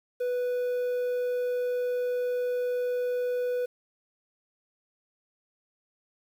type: tone with quantisation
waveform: triangle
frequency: 493.9 Hz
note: B4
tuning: in tune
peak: -24 dBFS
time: 0.2-3.66 s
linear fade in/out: 10 ms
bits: 9
effects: none